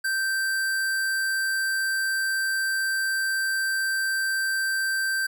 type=tone; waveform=square; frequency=1563 Hz; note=G6; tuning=6 cents flat; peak=-24 dBFS; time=0.04-5.27 s; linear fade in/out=10 ms; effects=none